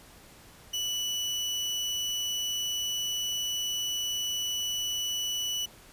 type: tone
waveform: 30% pulse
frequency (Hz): 2960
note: F#7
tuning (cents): 0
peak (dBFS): -26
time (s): 0.73-5.66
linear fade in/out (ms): 10
effects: pink hiss -53 dBFS RMS until 5.92 s + resampled to 32000 Hz